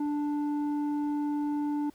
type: tone with low-pass filter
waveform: square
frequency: 293.7 Hz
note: D4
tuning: in tune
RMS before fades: -30 dBFS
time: 0-1.9 s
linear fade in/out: 5 ms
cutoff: 630 Hz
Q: 8.8
effects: pink hiss -62 dBFS RMS until 1.94 s